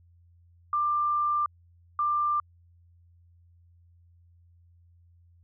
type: tone pair in turn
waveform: sine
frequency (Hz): 1188 / 1188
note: D6 / D6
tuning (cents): +20 / +20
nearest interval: unison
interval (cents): 0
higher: neither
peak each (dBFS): -23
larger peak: neither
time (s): 0.73-1.46 / 1.99-2.4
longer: first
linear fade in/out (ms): 2
effects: added 86 Hz sine -56 dBFS peak until 5.43 s